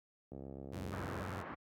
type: click train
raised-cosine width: 2 ms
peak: -34 dBFS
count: 62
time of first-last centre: 0.32-1.218 s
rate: 67.9 Hz
type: tone with vibrato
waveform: sawtooth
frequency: 92.5 Hz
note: F#2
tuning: in tune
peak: -38 dBFS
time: 0.72-1.43 s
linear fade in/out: 20 ms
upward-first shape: sine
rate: 20 Hz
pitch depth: 220 cents each way
type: low-pass noise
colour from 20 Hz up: white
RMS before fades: -46 dBFS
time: 0.92-1.55 s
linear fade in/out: 10 ms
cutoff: 1600 Hz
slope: 24 dB/octave
effects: high-pass 60 Hz 12 dB/octave + Opus 48 kbps